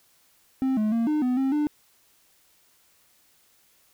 triangle tone with pitch steps, 263.7 / 214.1 / 230.4 / 303.1 / 250.6 / 267.2 / 298 Hz, C4 / A3 / A#3 / D#4 / B3 / C4 / D4, +14 / -47 / -20 / -45 / +25 / +36 / +25 cents, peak -19 dBFS, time 0.62-1.67 s, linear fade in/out 0 ms, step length 150 ms, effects white hiss -62 dBFS RMS until 3.93 s

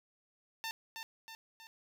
10% pulse tone with echo, 898 Hz, A5, 35 cents sharp, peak -29 dBFS, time 0.64-0.71 s, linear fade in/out 0 ms, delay 320 ms, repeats 3, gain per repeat -5 dB, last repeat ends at 1.67 s, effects none

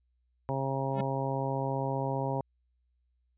harmonic tone, 135.2 Hz, C#3, 43 cents flat, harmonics 1 / 2 / 3 / 4 / 5 / 6 / 7, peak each -33 / -38 / -38 / -36 / -39 / -39 / -37 dBFS, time 0.49-2.41 s, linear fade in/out 0 ms
square tone with exponential growth, 196 Hz, G3, in tune, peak -29 dBFS, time 0.91-1.01 s, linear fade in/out 5 ms, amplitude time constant 21 ms
effects added 61 Hz sine -70 dBFS peak until 3.37 s + resampled to 8000 Hz

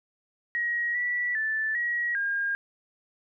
sine tone with pitch steps, 1897 / 1952 / 1757 / 1908 / 1616 Hz, A#6 / B6 / A6 / A#6 / G#6, +30 / -21 / -3 / +40 / -48 cents, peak -25 dBFS, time 0.55-2.55 s, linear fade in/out 0 ms, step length 400 ms, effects none

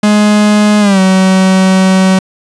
45% pulse tone with pitch glide, 209.5 to 188.81 Hz, G#3 to F#3, +15 to +35 cents, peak -5 dBFS, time 0.03-2.19 s, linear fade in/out 5 ms, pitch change -180 cents, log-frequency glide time 0.8-1 s, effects resampled to 22050 Hz

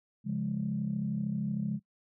sine chord, Db major, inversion none, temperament equal, 138.59 / 174.61 / 207.7 Hz, Db3 / F3 / Ab3, 0 / 0 / 0 cents, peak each -35 / -35 / -32 dBFS, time 0.24-1.8 s, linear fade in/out 50 ms, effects noise-tail reverb RT60 0.1 s tail -22 dB re dry + tanh soft clip ceiling -21 dBFS

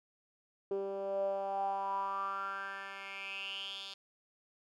10% pulse tone with band-pass filter sweep, 196 Hz, G3, in tune, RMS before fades -38 dBFS, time 0.71-3.94 s, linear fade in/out 2 ms, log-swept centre 410 to 3900 Hz, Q 7.1, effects none

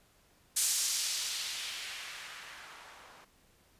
violet noise with low-pass filter sweep, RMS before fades -37 dBFS, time 0.56-3.25 s, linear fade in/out 10 ms, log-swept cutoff 8100 to 830 Hz, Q 1.1, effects pink hiss -66 dBFS RMS until 3.79 s + resampled to 32000 Hz

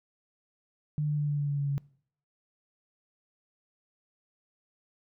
sine tone with pitch steps, 149.9 / 148.52 / 147.15 / 145.8 / 144.46 / 143.13 / 141.81 / 140.51 Hz, D3 / D3 / D3 / D3 / D3 / D3 / C#3 / C#3, +36 / +20 / +4 / -12 / -28 / -44 / +40 / +24 cents, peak -26 dBFS, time 0.98-1.78 s, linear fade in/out 0 ms, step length 100 ms, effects noise-tail reverb RT60 0.6 s tail -23 dB re dry

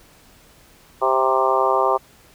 harmonic tone with a mistuned harmonic, 131.5 Hz, C3, 9 cents sharp, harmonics 3 / 4 / 5 / 6 / 7 / 8 / 9, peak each -23 / -23 / -23 / -23 / -23 / -23 / -23 dBFS, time 1.01-1.98 s, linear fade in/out 20 ms, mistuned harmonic 7, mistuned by +16 cents, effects pink hiss -51 dBFS RMS until 2.34 s

